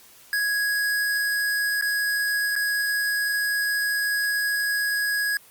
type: tone with dropouts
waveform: square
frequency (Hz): 1661.2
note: G#6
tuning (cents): 0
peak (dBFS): -22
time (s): 0.33-5.37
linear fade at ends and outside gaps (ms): 1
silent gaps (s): 1.812-1.823 / 2.555-2.562
effects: white hiss -51 dBFS RMS until 5.5 s + Opus 48 kbps